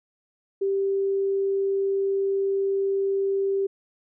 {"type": "tone", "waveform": "sine", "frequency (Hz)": 392, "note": "G4", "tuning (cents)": 0, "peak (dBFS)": -21, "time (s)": [0.61, 3.67], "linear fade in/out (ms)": 10, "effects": []}